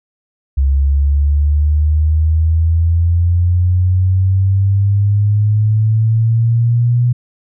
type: exponential sweep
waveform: sine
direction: up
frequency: 67.7 to 122.6 Hz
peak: -9 dBFS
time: 0.57-7.13 s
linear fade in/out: 10 ms
effects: none